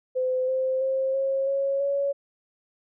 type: tone with pitch steps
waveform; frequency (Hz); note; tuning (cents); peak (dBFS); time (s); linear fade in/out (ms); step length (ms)
sine; 512 / 521.3 / 530.7 / 540.3 / 550 / 560; C5 / C5 / C5 / C#5 / C#5 / C#5; -38 / -6 / +24 / -44 / -14 / +18; -22; 0.15-2.13; 20; 330
effects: none